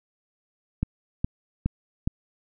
click train, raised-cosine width 5 ms, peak -11 dBFS, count 4, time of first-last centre 0.83-2.075 s, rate 2.41 Hz, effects none

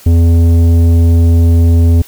sine tone with tanh clipping, 84 Hz, E2, 33 cents sharp, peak -6 dBFS, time 0.06-2.02 s, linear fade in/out 5 ms, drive 11 dB, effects white hiss -38 dBFS RMS until 2.07 s

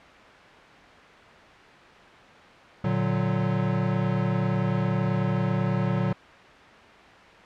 square chord, Bb augmented, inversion none, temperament equal, 116.54 / 146.83 / 185 Hz, Bb2 / D3 / F#3, 0 / 0 / 0 cents, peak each -28 / -29 / -27 dBFS, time 2.84-6.13 s, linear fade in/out 5 ms, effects white hiss -47 dBFS RMS until 7.45 s + low-pass 2000 Hz 12 dB/octave

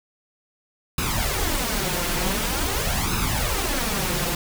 pink noise with flanger, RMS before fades -24 dBFS, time 0.98-4.35 s, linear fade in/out 2 ms, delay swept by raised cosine 0.77 to 5.77 ms, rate 0.46 Hz, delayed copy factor +0.7, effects none

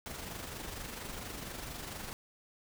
pink noise with amplitude modulation, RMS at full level -41 dBFS, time 0.06-2.13 s, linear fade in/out 0 ms, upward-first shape sine, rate 24.3 Hz, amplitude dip 45%, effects none

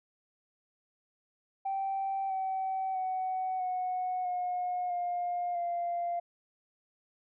sine tone with pitch steps, 778 / 763.3 / 748.9 / 734.8 / 720.9 / 707.3 / 693.9 Hz, G5 / G5 / F#5 / F#5 / F#5 / F5 / F5, -13 / -46 / +21 / -12 / -45 / +22 / -11 cents, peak -29 dBFS, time 1.65-6.2 s, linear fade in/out 10 ms, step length 650 ms, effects tanh soft clip ceiling -26 dBFS

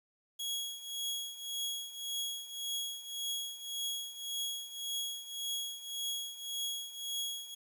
sawtooth tone with tremolo, 3322 Hz, G#7, in tune, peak -30 dBFS, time 0.39-7.55 s, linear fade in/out 10 ms, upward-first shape triangle, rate 1.8 Hz, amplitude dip 80%, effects 10-bit

